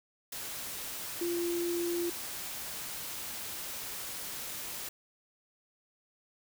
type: tone in noise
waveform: sine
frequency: 345.2 Hz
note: F4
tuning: 20 cents flat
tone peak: -30 dBFS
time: 1.21-2.1 s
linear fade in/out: 5 ms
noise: white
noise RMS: -40 dBFS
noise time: 0.32-4.89 s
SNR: +7 dB
effects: none